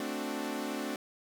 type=chord; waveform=sawtooth; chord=D dominant seventh; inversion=second; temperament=equal; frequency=220 / 261.6 / 293.7 / 370 Hz; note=A3 / C4 / D4 / F#4; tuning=0 / 0 / 0 / 0 cents; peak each=-36 / -35 / -34 / -38 dBFS; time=0-0.96 s; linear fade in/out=2 ms; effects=none